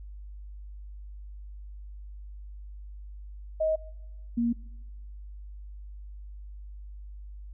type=tone pair in turn; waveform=sine; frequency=630 / 235.2 Hz; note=D#5 / A#3; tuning=+21 / +16 cents; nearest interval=octave + perfect fourth; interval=1705 cents; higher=first; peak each=-23 dBFS; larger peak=neither; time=3.6-3.76 / 4.37-4.53 s; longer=neither; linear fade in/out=10 ms; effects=noise-tail reverb RT60 1.0 s tail -23 dB re dry + added 50 Hz sine -40 dBFS peak until 7.53 s